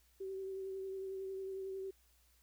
sine tone with vibrato, 383.9 Hz, G4, 36 cents flat, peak -40 dBFS, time 0.2-1.91 s, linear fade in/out 10 ms, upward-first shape triangle, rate 11 Hz, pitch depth 24 cents each way, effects added 60 Hz sine -70 dBFS peak until 2.42 s + white hiss -72 dBFS RMS until 2.42 s

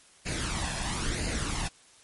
pink noise with flanger, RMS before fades -31 dBFS, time 0.25-1.69 s, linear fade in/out 20 ms, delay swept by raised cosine 0.43 to 1.19 ms, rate 1 Hz, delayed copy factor +0.6, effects white hiss -57 dBFS RMS until 2.03 s + MP3 48 kbps

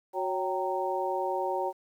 harmonic tone with a mistuned harmonic, 185 Hz, F#3, in tune, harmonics 2 / 3 / 4 / 5, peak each -33 / -33 / -33 / -33 dBFS, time 0.13-1.73 s, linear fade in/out 50 ms, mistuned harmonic 4, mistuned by +80 cents, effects 10-bit

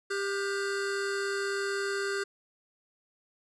square tone cluster, 396.5 / 1440 / 1571 Hz, G4 / F#6 / G6, +20 / -47 / +3 cents, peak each -32 / -38 / -37 dBFS, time 0.1-2.24 s, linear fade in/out 10 ms, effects resampled to 22050 Hz

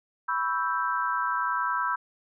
sine chord, C# half-diminished seventh, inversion third, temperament equal, 987.8 / 1108.7 / 1318.5 / 1568 Hz, B5 / C#6 / E6 / G6, 0 / 0 / 0 / 0 cents, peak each -29 / -34 / -29 / -31 dBFS, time 0.28-1.96 s, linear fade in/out 10 ms, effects none

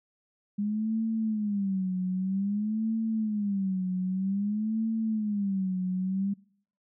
sine tone with vibrato, 202.8 Hz, G#3, 41 cents flat, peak -26 dBFS, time 0.58-6.34 s, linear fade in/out 10 ms, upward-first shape sine, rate 0.52 Hz, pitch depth 170 cents each way, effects noise-tail reverb RT60 0.6 s tail -23 dB re dry

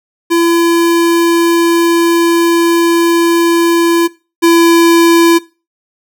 square tone pair in turn, 337.9 / 336.5 Hz, E4 / E4, +43 / +36 cents, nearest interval unison, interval 7 cents, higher first, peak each -8 / -5 dBFS, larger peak second, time 0.3-4.08 / 4.42-5.39 s, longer first, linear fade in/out 20 ms, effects noise-tail reverb RT60 0.3 s tail -20 dB re dry

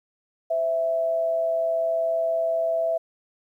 sine tone pair together, 518.4 / 659.3 Hz, C5 / E5, -16 / 0 cents, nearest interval major third, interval 416 cents, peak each -33 / -21 dBFS, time 0.5-2.98 s, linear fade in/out 10 ms, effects 10-bit

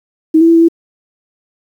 sine tone with pitch steps, 317.6 / 330.2 / 333.2 / 330.6 / 333.6 Hz, D#4 / E4 / E4 / E4 / E4, +36 / +3 / +19 / +5 / +21 cents, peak -4 dBFS, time 0.34-0.685 s, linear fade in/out 10 ms, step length 69 ms, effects 7-bit

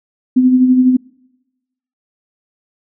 sine tone with tremolo, 254.6 Hz, C4, 47 cents flat, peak -5 dBFS, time 0.36-0.97 s, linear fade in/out 10 ms, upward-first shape sine, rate 12 Hz, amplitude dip 45%, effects noise-tail reverb RT60 1.0 s tail -26 dB re dry

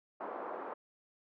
white band-pass noise, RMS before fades -42 dBFS, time 0.2-0.74 s, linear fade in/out 10 ms, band 300 to 1100 Hz, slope 24 dB/octave, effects none

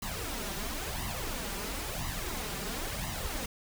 pink noise with flanger, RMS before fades -36 dBFS, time 0.02-3.46 s, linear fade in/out 5 ms, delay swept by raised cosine 1 to 5.1 ms, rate 0.98 Hz, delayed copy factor +0.7, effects none

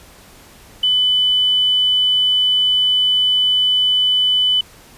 sine tone with quantisation, 3000 Hz, F#7, 23 cents sharp, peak -12 dBFS, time 0.83-4.61 s, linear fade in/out 5 ms, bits 7, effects pink hiss -44 dBFS RMS until 4.97 s + resampled to 32000 Hz

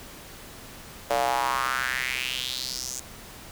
square tone with high-pass filter sweep, 63.9 Hz, C2, 40 cents flat, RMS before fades -28 dBFS, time 1.1-3 s, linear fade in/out 5 ms, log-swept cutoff 600 to 6900 Hz, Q 3.9, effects pink hiss -44 dBFS RMS until 3.51 s

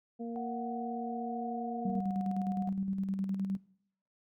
harmonic tone, 232.9 Hz, A#3, 1 cent flat, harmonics 1 / 2 / 3, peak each -37 / -42 / -47 dBFS, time 0.19-2.01 s, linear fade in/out 20 ms
sine tone with pitch glide, 740 to 725.6 Hz, F#5 to F#5, 0 to -34 cents, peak -38 dBFS, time 0.36-2.69 s, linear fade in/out 0 ms, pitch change -34 cents, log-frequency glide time 0.71-1.86 s
sine tone with tremolo, 193.5 Hz, G3, 22 cents flat, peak -30 dBFS, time 1.85-3.57 s, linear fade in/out 5 ms, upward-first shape square, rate 9.7 Hz, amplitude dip 45%
effects noise-tail reverb RT60 0.7 s tail -21 dB re dry

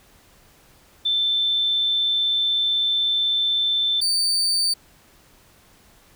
sine / 35% pulse tone pair in turn, 3542 / 4591 Hz, A7 / D8, +11 / -40 cents, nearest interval major third, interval 449 cents, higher second, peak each -18 / -17 dBFS, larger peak second, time 1.05-4.01 / 4.01-4.74 s, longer first, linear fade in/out 10 ms, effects pink hiss -54 dBFS RMS until 6.15 s

